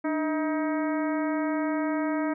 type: harmonic tone with a mistuned harmonic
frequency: 316.6 Hz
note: D#4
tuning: 30 cents sharp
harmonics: 1 / 2 / 3 / 4 / 5 / 6 / 7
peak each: -26 / -32 / -36 / -38 / -40 / -42 / -43 dBFS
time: 0.04-2.34 s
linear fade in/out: 10 ms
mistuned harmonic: 1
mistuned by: -88 cents
effects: none